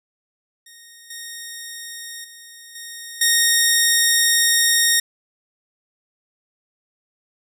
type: tone with level steps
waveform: 10% pulse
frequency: 1858 Hz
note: A#6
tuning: 6 cents flat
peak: -34 / -23 / -31 / -24 / -5 dBFS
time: 0.66-5 s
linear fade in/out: 5 ms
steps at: 1.1 / 2.24 / 2.75 / 3.21 s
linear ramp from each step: 5 ms
effects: none